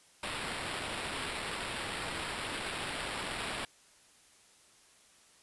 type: noise with sample-and-hold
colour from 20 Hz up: blue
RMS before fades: -38 dBFS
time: 0.23-3.65 s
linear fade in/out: 2 ms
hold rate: 6300 Hz
effects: white hiss -62 dBFS RMS until 5.42 s + resampled to 24000 Hz